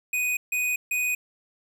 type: tone bursts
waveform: square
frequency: 2489 Hz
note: D#7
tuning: in tune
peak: -24 dBFS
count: 3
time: 0.13-1.15 s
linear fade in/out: 5 ms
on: 240 ms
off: 150 ms
effects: none